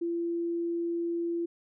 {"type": "tone", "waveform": "sine", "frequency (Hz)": 340, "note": "F4", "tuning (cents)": -46, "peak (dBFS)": -28, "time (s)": [0.01, 1.46], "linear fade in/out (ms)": 10, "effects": []}